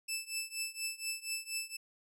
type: tone with tremolo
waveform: 15% pulse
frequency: 2637 Hz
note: E7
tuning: in tune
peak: -26 dBFS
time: 0.08-1.77 s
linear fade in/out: 10 ms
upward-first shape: triangle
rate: 4.2 Hz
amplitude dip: 95%
effects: none